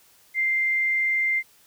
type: tone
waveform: sine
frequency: 2093 Hz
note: C7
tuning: in tune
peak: -20 dBFS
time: 0.34-1.43 s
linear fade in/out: 50 ms
effects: white hiss -57 dBFS RMS until 1.66 s